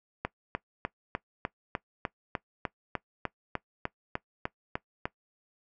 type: click train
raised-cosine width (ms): 0.5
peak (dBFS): -15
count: 17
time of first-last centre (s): 0.25-5.055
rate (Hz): 3.33
effects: noise-tail reverb RT60 0.1 s tail -19 dB re dry